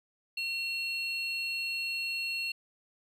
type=tone pair together; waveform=triangle; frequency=2725 / 4311 Hz; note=F7 / C#8; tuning=-43 / -49 cents; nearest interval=minor sixth; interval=794 cents; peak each=-31 / -36 dBFS; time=0.37-2.52 s; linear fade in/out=5 ms; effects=none